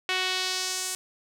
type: tone with band-pass filter sweep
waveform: sawtooth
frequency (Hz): 371.3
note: F#4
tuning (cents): +6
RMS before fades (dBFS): -29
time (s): 0.09-0.95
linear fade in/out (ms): 0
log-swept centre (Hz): 2700 to 8400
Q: 1.5
effects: none